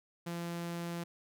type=tone; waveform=sawtooth; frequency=171 Hz; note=F3; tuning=36 cents flat; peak=-33 dBFS; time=0.26-1.04 s; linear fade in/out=10 ms; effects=none